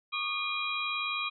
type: tone cluster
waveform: sine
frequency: 1117 / 1216 / 2423 / 3268 / 3869 Hz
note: C#6 / D#6 / D#7 / G#7 / B7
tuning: +13 / -40 / -47 / -29 / -36 cents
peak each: -39 / -37 / -33 / -40 / -38 dBFS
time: 0.12-1.3 s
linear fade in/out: 20 ms
effects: none